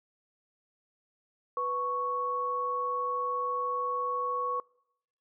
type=tone pair together; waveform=sine; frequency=494.8 / 1108.7 Hz; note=B4 / C#6; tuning=+3 / 0 cents; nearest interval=octave + major second; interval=1397 cents; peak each=-35 / -29 dBFS; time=1.57-4.6 s; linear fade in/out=2 ms; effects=noise-tail reverb RT60 0.8 s tail -26 dB re dry